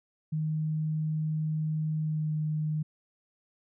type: tone with pitch glide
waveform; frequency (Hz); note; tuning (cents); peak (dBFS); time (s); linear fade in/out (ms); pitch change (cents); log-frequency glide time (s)
sine; 155.56 to 153.86; D#3 to D#3; 0 to -19; -27; 0.32-2.83; 10; -19; 2-2.32
effects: none